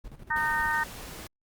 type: noise with tremolo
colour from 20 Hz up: brown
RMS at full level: -42 dBFS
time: 0.04-0.69 s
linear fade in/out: 10 ms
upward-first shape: square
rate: 13 Hz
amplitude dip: 65%
type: harmonic tone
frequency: 306.7 Hz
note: D#4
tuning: 25 cents flat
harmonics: 3 / 4 / 5 / 6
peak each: -29 / -34 / -30 / -28 dBFS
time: 0.3-0.84 s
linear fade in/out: 10 ms
type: noise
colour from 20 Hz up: pink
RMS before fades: -42 dBFS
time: 0.36-1.27 s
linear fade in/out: 2 ms
effects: Opus 48 kbps